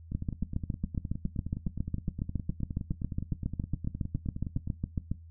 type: two click trains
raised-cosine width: 5 ms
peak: -18 / -23 dBFS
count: 37 / 45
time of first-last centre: 0.15-5.116 / 0.12-4.675 s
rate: 7.25 / 9.66 Hz
effects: noise-tail reverb RT60 0.2 s tail -18 dB re dry + added 82 Hz sine -47 dBFS peak until 5.3 s